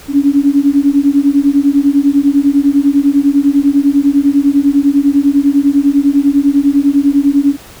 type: beating tone pair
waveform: sine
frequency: 277.2 / 287.2 Hz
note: C#4 / D4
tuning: 0 / -39 cents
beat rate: 10 Hz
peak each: -10 dBFS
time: 0.08-7.57 s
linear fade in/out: 50 ms
effects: pink hiss -36 dBFS RMS until 7.8 s